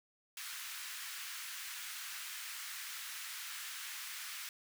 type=high-pass noise; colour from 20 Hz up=pink; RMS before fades=-45 dBFS; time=0.37-4.49 s; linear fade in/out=2 ms; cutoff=1400 Hz; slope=24 dB/octave; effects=none

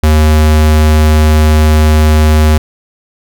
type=tone; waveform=square; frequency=77.1 Hz; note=D#2; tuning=15 cents flat; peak=-5 dBFS; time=0.03-2.58 s; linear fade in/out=5 ms; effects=none

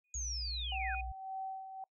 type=tone with exponential growth; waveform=sine; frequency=2474 Hz; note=D#7; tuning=10 cents flat; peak=-38 dBFS; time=0.04-1.01 s; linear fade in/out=5 ms; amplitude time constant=210 ms
type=linear sweep; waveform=sine; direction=down; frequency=6790 to 1396.9 Hz; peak=-38 dBFS; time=0.14-0.95 s; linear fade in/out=2 ms
type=tone; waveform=sine; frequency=60.9 Hz; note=B1; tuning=24 cents flat; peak=-39 dBFS; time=0.15-1.12 s; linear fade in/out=5 ms
type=tone with tremolo; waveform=sine; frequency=766 Hz; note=G5; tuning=40 cents flat; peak=-37 dBFS; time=0.72-1.84 s; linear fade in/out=2 ms; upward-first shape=sine; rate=1.8 Hz; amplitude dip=60%
effects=noise-tail reverb RT60 0.1 s tail -25 dB re dry

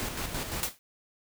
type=noise with tremolo; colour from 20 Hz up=pink; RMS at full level=-33 dBFS; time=0-0.69 s; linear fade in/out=0 ms; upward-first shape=square; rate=5.8 Hz; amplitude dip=45%
type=noise with exponential decay; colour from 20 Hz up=white; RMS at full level=-26 dBFS; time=0.63-0.79 s; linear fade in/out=0 ms; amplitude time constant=33 ms
effects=none

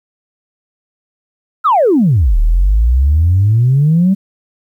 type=exponential two-way sweep; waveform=sine; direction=down then up; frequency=1396.9 to 36.71 to 199 Hz; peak=-6 dBFS; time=1.64-4.15 s; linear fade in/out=20 ms; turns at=2.38 s; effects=tanh soft clip ceiling -3 dBFS + 8-bit

